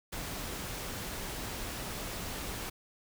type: noise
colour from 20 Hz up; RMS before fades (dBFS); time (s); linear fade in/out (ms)
pink; -39; 0.12-2.7; 10
effects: none